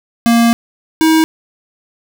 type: tone pair in turn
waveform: square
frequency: 233.1 / 319.3 Hz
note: A#3 / D#4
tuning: 0 / +45 cents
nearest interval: perfect fourth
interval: 545 cents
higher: second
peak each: -8 dBFS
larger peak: neither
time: 0.26-0.53 / 1.01-1.24 s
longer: first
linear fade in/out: 0 ms
effects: none